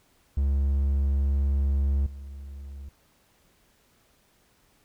triangle tone with level steps, 69.3 Hz, C#2, in tune, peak -19 / -35 dBFS, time 0.37-2.89 s, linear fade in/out 5 ms, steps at 2.06 s, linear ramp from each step 5 ms, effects pink hiss -64 dBFS RMS until 4.84 s

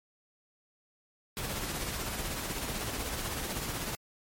pink noise with tremolo, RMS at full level -34 dBFS, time 1.37-3.95 s, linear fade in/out 0 ms, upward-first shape sine, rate 16 Hz, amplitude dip 35%, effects MP3 64 kbps

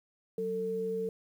sine tone pair together, 186.8 / 447.8 Hz, F#3 / A4, +17 / +30 cents, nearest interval octave + minor third, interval 1513 cents, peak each -39 / -31 dBFS, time 0.38-1.09 s, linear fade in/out 2 ms, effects 10-bit

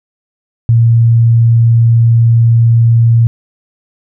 sine tone, 115.9 Hz, A#2, 10 cents flat, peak -4 dBFS, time 0.69-3.27 s, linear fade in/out 0 ms, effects none

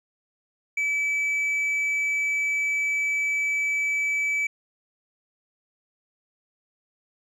sine tone with tanh clipping, 2300 Hz, D7, 37 cents flat, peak -23 dBFS, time 0.77-4.47 s, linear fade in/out 5 ms, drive 3 dB, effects none

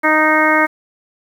harmonic tone, 310 Hz, D#4, 6 cents flat, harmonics 1 / 2 / 3 / 4 / 5 / 6 / 7, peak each -18 / -18 / -18 / -18 / -18 / -18 / -18 dBFS, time 0.03-0.67 s, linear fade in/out 20 ms, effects 7-bit

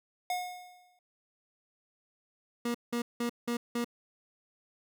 square tone with exponential decay, 723 Hz, F#5, 40 cents flat, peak -29 dBFS, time 0.3-0.99 s, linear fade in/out 2 ms, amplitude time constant 150 ms
30% pulse tone bursts, 238 Hz, A#3, 36 cents sharp, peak -27 dBFS, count 5, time 2.65-3.845 s, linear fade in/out 5 ms, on 95 ms, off 180 ms
effects none

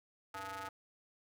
sawtooth ring-modulated tone, 196.8 Hz, G3, 7 cents sharp, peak -35 dBFS, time 0.34-0.69 s, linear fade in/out 5 ms, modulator 1070 Hz, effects none

